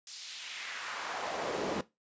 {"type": "noise with high-pass filter sweep", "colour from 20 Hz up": "brown", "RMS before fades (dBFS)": -38, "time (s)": [0.07, 1.81], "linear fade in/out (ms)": 2, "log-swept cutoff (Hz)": [5400, 290], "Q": 1.5, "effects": ["noise-tail reverb RT60 0.2 s tail -17 dB re dry", "resampled to 16000 Hz"]}